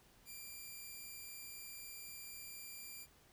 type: tone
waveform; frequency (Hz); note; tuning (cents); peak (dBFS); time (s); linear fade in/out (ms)
5% pulse; 2376; D7; +20; -39; 0.25-3.07; 50
effects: pink hiss -67 dBFS RMS until 3.32 s